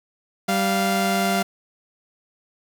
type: tone pair together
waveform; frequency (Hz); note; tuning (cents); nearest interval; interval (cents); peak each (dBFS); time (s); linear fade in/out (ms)
sawtooth; 194.52 / 696; G3 / F5; -13 / -6; octave + minor seventh; 2207; -18; 0.48-1.43; 10
effects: 7-bit